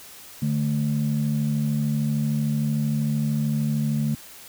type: tone pair together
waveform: sine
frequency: 146.83 / 220 Hz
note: D3 / A3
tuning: 0 / 0 cents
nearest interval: perfect fifth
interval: 700 cents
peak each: -22 / -23 dBFS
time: 0.42-4.15 s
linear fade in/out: 5 ms
effects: tanh soft clip ceiling -15 dBFS + white hiss -44 dBFS RMS until 4.48 s